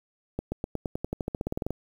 accelerating click train, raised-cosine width 2 ms, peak -16 dBFS, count 18, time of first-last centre 0.39-1.706 s, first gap 130 ms, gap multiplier 0.93, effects 8-bit

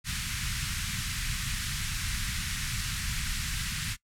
pink band-stop noise, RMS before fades -32 dBFS, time 0.04-3.97 s, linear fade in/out 50 ms, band 170 to 1500 Hz, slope 24 dB/octave, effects noise-tail reverb RT60 0.1 s tail -20 dB re dry + low-pass 11000 Hz 12 dB/octave

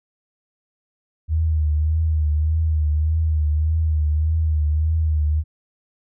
sine tone with vibrato, 77.78 Hz, D#2, in tune, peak -16 dBFS, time 1.28-5.44 s, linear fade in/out 50 ms, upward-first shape triangle, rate 1.7 Hz, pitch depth 68 cents each way, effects none

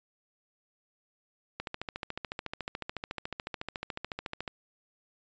click train, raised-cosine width 0.3 ms, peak -19 dBFS, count 41, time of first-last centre 1.6-4.478 s, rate 13.9 Hz, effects resampled to 16000 Hz

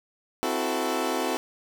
20% pulse chord, F# half-diminished seventh, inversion second, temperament equal with one note detuned, 259.8 / 329.6 / 370 / 440 Hz, C4 / E4 / F#4 / A4, -12 / 0 / 0 / 0 cents, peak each -26 dBFS, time 0.43-1.37 s, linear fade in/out 0 ms, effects none

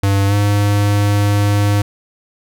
square tone with pitch glide, 99 to 102.31 Hz, G2 to G#2, +18 to -25 cents, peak -12 dBFS, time 0.03-1.82 s, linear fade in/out 5 ms, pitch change +57 cents, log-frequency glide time 0.27-0.34 s, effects none

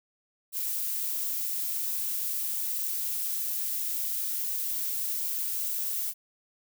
violet noise, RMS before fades -31 dBFS, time 0.52-6.14 s, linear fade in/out 50 ms, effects none

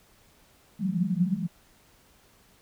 pink band-pass noise, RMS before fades -27 dBFS, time 0.79-1.48 s, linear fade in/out 20 ms, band 170 to 200 Hz, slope 96 dB/octave, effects pink hiss -60 dBFS RMS until 2.61 s

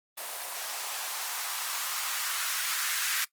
violet noise with band-pass filter sweep, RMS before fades -33 dBFS, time 0.17-3.25 s, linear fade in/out 10 ms, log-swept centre 650 to 1600 Hz, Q 1.9, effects noise-tail reverb RT60 0.1 s tail -20 dB re dry + Opus 32 kbps

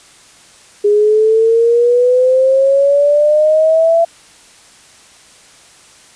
sine exponential sweep, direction up, 410 to 675 Hz, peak -7 dBFS, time 0.84-4.05 s, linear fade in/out 10 ms, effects white hiss -43 dBFS RMS until 6.15 s + resampled to 22050 Hz

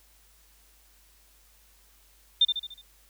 sine tone with echo, 3600 Hz, A7, 39 cents sharp, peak -16 dBFS, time 2.41-2.45 s, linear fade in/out 5 ms, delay 73 ms, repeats 5, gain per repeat -6 dB, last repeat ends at 2.815 s, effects added 50 Hz sine -61 dBFS peak until 3.09 s + white hiss -61 dBFS RMS until 3.09 s

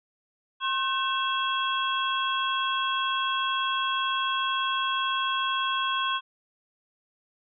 sine tone cluster, 1070 / 1528 / 2679 / 3303 Hz, C6 / G6 / E7 / G#7, +38 / -45 / +27 / -10 cents, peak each -27 / -32 / -35 / -30 dBFS, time 0.6-6.21 s, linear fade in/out 50 ms, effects none

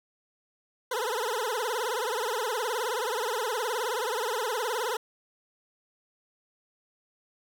20% pulse tone with vibrato, 465.2 Hz, A#4, 4 cents flat, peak -23 dBFS, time 0.91-4.97 s, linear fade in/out 5 ms, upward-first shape triangle, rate 19 Hz, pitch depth 220 cents each way, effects none

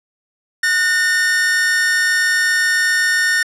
45% pulse tone pair together, 1466 / 1820.6 Hz, F#6 / A#6, -16 / -41 cents, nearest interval major third, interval 375 cents, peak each -21 / -14 dBFS, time 0.63-3.43 s, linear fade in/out 5 ms, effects low-pass 11000 Hz 12 dB/octave

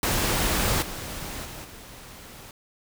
pink noise with level steps, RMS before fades -24 / -35 / -39 / -44 dBFS, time 0.03-2.51 s, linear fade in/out 2 ms, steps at 0.82 / 1.45 / 1.64 s, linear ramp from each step 5 ms, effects none

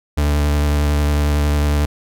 40% pulse tone with vibrato, 73.42 Hz, D2, in tune, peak -13 dBFS, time 0.17-1.86 s, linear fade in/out 10 ms, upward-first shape sine, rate 11 Hz, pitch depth 18 cents each way, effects none

